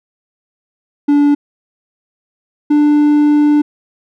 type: tone pair in turn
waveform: triangle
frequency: 289.2 / 295.8 Hz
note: D4 / D4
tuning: -27 / +13 cents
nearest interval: unison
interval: 40 cents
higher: second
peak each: -5 dBFS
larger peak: neither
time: 1.08-1.35 / 2.7-3.62 s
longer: second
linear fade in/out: 10 ms
effects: none